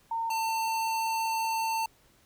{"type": "tone pair in turn", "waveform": ["sine", "square"], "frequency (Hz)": [912, 897.4], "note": ["A#5", "A5"], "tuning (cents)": [-38, 34], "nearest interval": "unison", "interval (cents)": 28, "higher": "first", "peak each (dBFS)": -28, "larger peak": "neither", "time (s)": [[0.11, 0.3], [0.3, 1.86]], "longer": "second", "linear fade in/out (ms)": 5, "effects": ["pink hiss -63 dBFS RMS until 2.25 s"]}